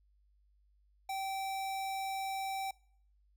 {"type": "tone", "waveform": "square", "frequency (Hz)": 775, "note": "G5", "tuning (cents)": -20, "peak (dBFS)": -36, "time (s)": [1.09, 2.71], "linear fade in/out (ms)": 5, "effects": ["noise-tail reverb RT60 0.6 s tail -23 dB re dry", "added 50 Hz sine -66 dBFS peak until 3.36 s"]}